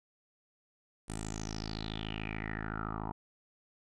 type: tone with low-pass filter sweep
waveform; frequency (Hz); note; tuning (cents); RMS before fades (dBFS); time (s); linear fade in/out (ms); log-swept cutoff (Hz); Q
10% pulse; 53.7; A1; -41; -39; 1.08-3.12; 10; 9200 to 960; 7.4
effects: none